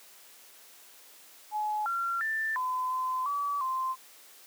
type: tone with pitch steps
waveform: sine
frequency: 848 / 1372 / 1775 / 1017 / 1026 / 1146 / 1042 Hz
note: G#5 / F6 / A6 / C6 / C6 / D6 / C6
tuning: +36 / -31 / +15 / -50 / -34 / -43 / -7 cents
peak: -28 dBFS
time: 1.51-3.96 s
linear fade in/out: 50 ms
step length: 350 ms
effects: white hiss -54 dBFS RMS until 4.46 s + high-pass 300 Hz 12 dB/octave